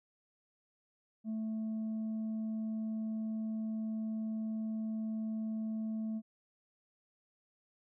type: tone with tanh clipping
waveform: sine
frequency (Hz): 219.8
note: A3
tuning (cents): -2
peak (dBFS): -35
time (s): 1.24-6.22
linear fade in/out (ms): 50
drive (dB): 2
effects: none